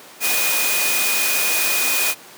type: tone in noise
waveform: sine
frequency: 2473 Hz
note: D#7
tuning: 11 cents flat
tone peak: -22 dBFS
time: 0.2-2.15 s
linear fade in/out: 50 ms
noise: white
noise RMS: -20 dBFS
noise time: 0.2-2.15 s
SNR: -5 dB
effects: pink hiss -41 dBFS RMS until 2.37 s + high-pass 300 Hz 12 dB/octave